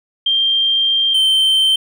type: tone pair in turn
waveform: sine / triangle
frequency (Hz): 3177 / 3113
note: G7 / G7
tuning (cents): +23 / -13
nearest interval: unison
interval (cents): 36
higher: first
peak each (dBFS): -12 / -9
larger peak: second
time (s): 0.26-1.14 / 1.14-1.76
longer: first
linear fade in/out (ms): 5
effects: none